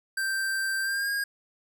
square tone with pitch glide, 1568 to 1627.1 Hz, G6 to G#6, 0 to -36 cents, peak -27 dBFS, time 0.17-1.24 s, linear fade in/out 5 ms, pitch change +64 cents, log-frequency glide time 0.81-1.1 s, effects none

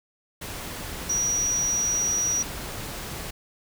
sine tone in noise, 5790 Hz, F#8, 38 cents flat, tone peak -22 dBFS, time 1.09-2.43 s, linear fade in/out 10 ms, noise pink, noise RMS -35 dBFS, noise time 0.41-3.31 s, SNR +10 dB, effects none

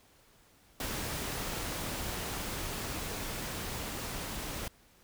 pink noise with level ramp, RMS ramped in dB -36 to -39 dBFS, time 0.8-4.68 s, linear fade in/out 2 ms, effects pink hiss -63 dBFS RMS until 5.03 s

